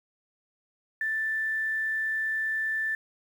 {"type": "tone with quantisation", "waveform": "sine", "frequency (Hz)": 1765, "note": "A6", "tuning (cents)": 5, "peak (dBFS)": -26, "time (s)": [1.01, 2.95], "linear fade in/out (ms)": 2, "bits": 9, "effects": []}